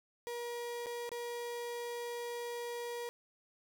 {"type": "tone with dropouts", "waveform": "35% pulse", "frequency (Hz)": 477, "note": "A#4", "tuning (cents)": 40, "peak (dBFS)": -37, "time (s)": [0.27, 3.09], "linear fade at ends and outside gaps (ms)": 0, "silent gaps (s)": [[0.86, 0.867], [1.092, 1.117]], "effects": []}